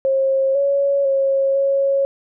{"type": "tone with pitch steps", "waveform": "sine", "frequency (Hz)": [537, 559, 544, 550], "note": ["C5", "C#5", "C#5", "C#5"], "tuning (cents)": [45, 14, -33, -14], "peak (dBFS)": -14, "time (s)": [0.05, 2.05], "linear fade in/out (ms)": 0, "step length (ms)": 500, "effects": []}